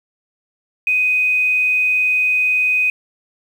sine tone with quantisation, 2501 Hz, D#7, 8 cents sharp, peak -13 dBFS, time 0.87-2.9 s, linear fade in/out 2 ms, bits 7, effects none

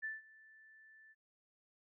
sine tone with ADSR envelope, 1760 Hz, A6, in tune, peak -37 dBFS, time 0.02-1.15 s, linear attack 24 ms, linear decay 170 ms, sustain -22 dB, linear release 37 ms, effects none

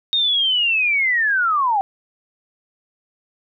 sine linear sweep, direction down, 3726 to 755 Hz, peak -15 dBFS, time 0.13-1.81 s, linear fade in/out 0 ms, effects none

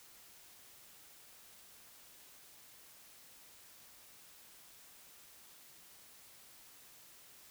silence, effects white hiss -59 dBFS RMS until 7.5 s

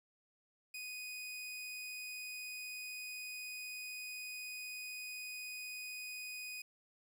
sawtooth tone, 2489 Hz, D#7, in tune, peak -40 dBFS, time 0.74-6.62 s, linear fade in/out 5 ms, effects 12-bit

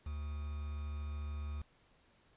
triangle tone with quantisation, 73.8 Hz, D2, 9 cents sharp, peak -36 dBFS, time 0.06-1.62 s, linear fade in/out 5 ms, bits 9, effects pink hiss -69 dBFS RMS until 2.36 s + resampled to 8000 Hz

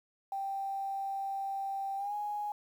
sine tone with pitch glide, 784 to 830.6 Hz, G5 to G#5, 0 to 0 cents, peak -33 dBFS, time 0.32-2.52 s, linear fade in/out 2 ms, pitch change +100 cents, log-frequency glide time 1.97-2.14 s, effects 10-bit

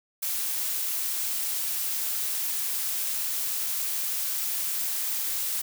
blue noise, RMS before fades -29 dBFS, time 0.22-5.62 s, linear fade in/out 10 ms, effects none

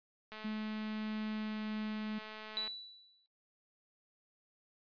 click train, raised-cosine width 0.3 ms, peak -32 dBFS, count 510, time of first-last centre 0.32-2.676 s, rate 216 Hz
sine tone with pitch glide, 215 to 213.6 Hz, A3 to G#3, -40 to +49 cents, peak -36 dBFS, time 0.44-2.19 s, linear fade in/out 10 ms, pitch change -11 cents, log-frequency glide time 1.33-1.62 s
sine tone with exponential decay, 3951 Hz, B7, in tune, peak -32 dBFS, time 2.57-3.26 s, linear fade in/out 0 ms, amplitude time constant 150 ms
effects noise-tail reverb RT60 0.3 s tail -18 dB re dry + resampled to 11025 Hz

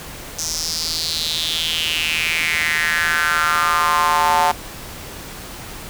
square tone with high-pass filter sweep, 80.7 Hz, E2, 36 cents flat, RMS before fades -19 dBFS, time 0.38-4.52 s, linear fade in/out 10 ms, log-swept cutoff 6000 to 810 Hz, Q 5, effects pink hiss -34 dBFS RMS until 5.89 s

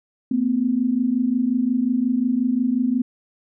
sine tone pair together, 230.5 / 256.1 Hz, A#3 / C4, -19 / -37 cents, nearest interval major second, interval 182 cents, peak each -22 / -19 dBFS, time 0.31-3.02 s, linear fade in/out 5 ms, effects none

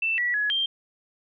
sine tone with pitch steps, 2665 / 1943 / 1686 / 3172 Hz, E7 / B6 / G#6 / G7, +18 / -29 / +26 / +20 cents, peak -22 dBFS, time 0.02-0.66 s, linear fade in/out 5 ms, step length 160 ms, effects none

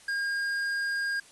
sine tone with tanh clipping, 1617 Hz, G#6, 47 cents flat, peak -29 dBFS, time 0.08-1.2 s, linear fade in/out 5 ms, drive 10 dB, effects white hiss -54 dBFS RMS until 1.31 s + resampled to 24000 Hz

